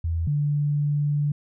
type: tone pair in turn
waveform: sine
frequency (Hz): 82.9 / 146.27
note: E2 / D3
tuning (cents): +10 / -7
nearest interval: minor seventh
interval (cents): 983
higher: second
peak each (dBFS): -22 / -20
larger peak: second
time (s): 0.04-0.27 / 0.27-1.32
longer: second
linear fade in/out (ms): 5
effects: none